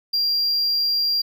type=tone; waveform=triangle; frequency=4763 Hz; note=D8; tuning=24 cents sharp; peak=-17 dBFS; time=0.13-1.22 s; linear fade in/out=10 ms; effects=none